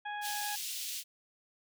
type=harmonic tone; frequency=830.6 Hz; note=G#5; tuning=in tune; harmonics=1 / 2 / 3 / 4; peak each=-38 / -41 / -50 / -50 dBFS; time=0.05-0.56 s; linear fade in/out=10 ms
type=high-pass noise; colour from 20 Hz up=pink; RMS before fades=-39 dBFS; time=0.21-1.04 s; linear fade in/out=50 ms; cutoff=3000 Hz; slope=24 dB/octave
effects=none